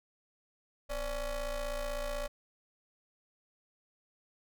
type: ring-modulated tone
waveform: 45% pulse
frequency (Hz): 277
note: C#4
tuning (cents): -1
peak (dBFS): -31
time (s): 0.89-2.28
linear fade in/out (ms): 20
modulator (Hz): 305
effects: none